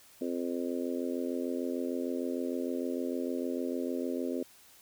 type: harmonic tone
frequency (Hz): 86.6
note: F2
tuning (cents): -14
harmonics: 3 / 4 / 5 / 6 / 7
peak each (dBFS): -34 / -37 / -39 / -40 / -43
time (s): 0.21-4.43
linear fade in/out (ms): 5
effects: white hiss -58 dBFS RMS until 4.81 s